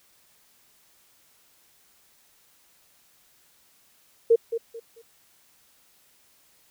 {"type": "tone with echo", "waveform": "sine", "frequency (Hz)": 459.6, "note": "A#4", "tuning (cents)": -25, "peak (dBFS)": -13, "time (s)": [4.3, 4.36], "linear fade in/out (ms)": 10, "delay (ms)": 220, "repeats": 3, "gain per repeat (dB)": -11, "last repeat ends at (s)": 5.02, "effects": ["white hiss -61 dBFS RMS until 6.7 s"]}